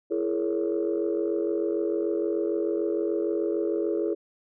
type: chord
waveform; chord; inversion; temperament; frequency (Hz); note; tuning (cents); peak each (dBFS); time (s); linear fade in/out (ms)
sine; A# half-diminished seventh; second; just; 335.6 / 419.5 / 466.2 / 559.4; E4 / G#4 / A#4 / C#5; +31 / +17 / 0 / +16; -27 / -27 / -32 / -33; 0.1-4.15; 20
effects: tanh soft clip ceiling -16 dBFS